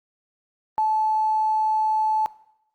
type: tone with tanh clipping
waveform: triangle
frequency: 868 Hz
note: A5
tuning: 24 cents flat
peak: -18 dBFS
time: 0.78-2.26 s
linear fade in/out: 0 ms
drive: 3 dB
effects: noise-tail reverb RT60 0.8 s tail -19 dB re dry + Opus 32 kbps